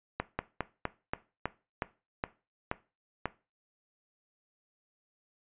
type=slowing click train; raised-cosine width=0.5 ms; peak=-15 dBFS; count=10; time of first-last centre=0.2-3.256 s; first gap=190 ms; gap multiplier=1.14; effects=noise-tail reverb RT60 0.3 s tail -17 dB re dry + resampled to 8000 Hz